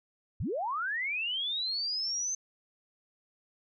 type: linear sweep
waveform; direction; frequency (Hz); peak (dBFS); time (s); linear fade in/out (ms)
sine; up; 55.1 to 6272; -30; 0.4-2.35; 5
effects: none